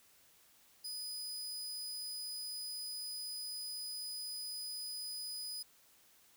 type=tone; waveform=sawtooth; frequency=4978 Hz; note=D#8; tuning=in tune; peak=-38 dBFS; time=0.84-5.63 s; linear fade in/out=10 ms; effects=white hiss -66 dBFS RMS until 6.36 s